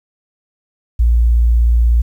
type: tone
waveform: sine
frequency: 58.27 Hz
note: A#1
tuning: in tune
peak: -8 dBFS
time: 0.99-2.02 s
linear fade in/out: 10 ms
effects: 8-bit